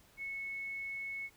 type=tone; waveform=sine; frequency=2200 Hz; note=C#7; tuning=14 cents flat; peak=-38 dBFS; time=0.17-1.3 s; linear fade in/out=50 ms; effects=pink hiss -64 dBFS RMS until 1.36 s